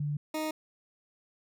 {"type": "tone pair in turn", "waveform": ["sine", "20% pulse"], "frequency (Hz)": [146.8, 311.1], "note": ["D3", "D#4"], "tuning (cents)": [0, 0], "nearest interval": "octave + minor second", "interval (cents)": 1300, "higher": "second", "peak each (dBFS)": [-29, -26], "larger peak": "second", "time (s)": [[0, 0.17], [0.34, 0.51]], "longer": "neither", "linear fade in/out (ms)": 5, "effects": []}